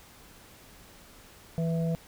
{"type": "harmonic tone", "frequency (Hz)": 165, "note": "E3", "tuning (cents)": 2, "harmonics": [1, 3, 4], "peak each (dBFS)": [-26, -36, -38], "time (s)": [1.58, 1.95], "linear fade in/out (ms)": 0, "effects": ["pink hiss -53 dBFS RMS until 2.07 s"]}